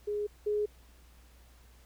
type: tone pair in turn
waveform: sine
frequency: 415.3 / 418.2 Hz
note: G#4 / G#4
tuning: 0 / +12 cents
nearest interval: unison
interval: 12 cents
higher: second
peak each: -30 / -27 dBFS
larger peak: second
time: 0.07-0.27 / 0.46-0.66 s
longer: neither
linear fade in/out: 10 ms
effects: added 60 Hz sine -56 dBFS peak until 1.85 s + pink hiss -63 dBFS RMS until 1.85 s